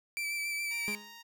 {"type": "tone with vibrato", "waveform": "40% pulse", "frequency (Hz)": 2325, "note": "D7", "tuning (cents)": -18, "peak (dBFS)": -32, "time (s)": [0.17, 0.95], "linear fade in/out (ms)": 0, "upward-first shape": "sine", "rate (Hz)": 7.2, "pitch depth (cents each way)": 20}
{"type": "tone", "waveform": "10% pulse", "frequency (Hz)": 932.3, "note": "A#5", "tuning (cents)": 0, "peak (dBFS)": -40, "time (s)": [0.7, 1.23], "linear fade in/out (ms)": 20}
{"type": "tone with exponential decay", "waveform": "30% pulse", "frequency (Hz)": 207.7, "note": "G#3", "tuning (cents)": 0, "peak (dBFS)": -32, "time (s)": [0.88, 1.19], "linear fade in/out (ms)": 0, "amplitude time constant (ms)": 66}
{"effects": []}